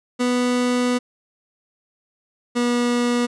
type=tone pair in turn; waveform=30% pulse; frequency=246.9 / 241.8 Hz; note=B3 / B3; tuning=0 / -36 cents; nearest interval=unison; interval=36 cents; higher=first; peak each=-15 dBFS; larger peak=neither; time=0.19-0.99 / 2.55-3.27 s; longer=first; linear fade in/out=20 ms; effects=resampled to 22050 Hz